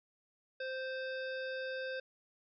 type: harmonic tone with a mistuned harmonic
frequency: 522 Hz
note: C5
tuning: 4 cents flat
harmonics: 1 / 3 / 5 / 7 / 9 / 10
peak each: -39 / -42 / -51 / -52 / -56 / -60 dBFS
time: 0.6-2 s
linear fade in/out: 5 ms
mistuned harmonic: 10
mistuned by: -18 cents
effects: none